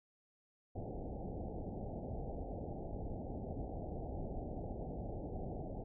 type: low-pass noise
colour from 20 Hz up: pink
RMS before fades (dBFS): -43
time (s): 0.75-5.84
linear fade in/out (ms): 10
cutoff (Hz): 810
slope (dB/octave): 96
effects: none